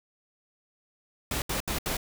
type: noise bursts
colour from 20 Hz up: pink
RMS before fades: -30 dBFS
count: 4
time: 1.31-1.969 s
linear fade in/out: 2 ms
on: 110 ms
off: 73 ms
effects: none